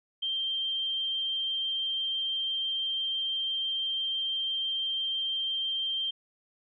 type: tone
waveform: sine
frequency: 3157 Hz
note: G7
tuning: 12 cents sharp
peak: -28 dBFS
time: 0.22-6.11 s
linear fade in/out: 10 ms
effects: none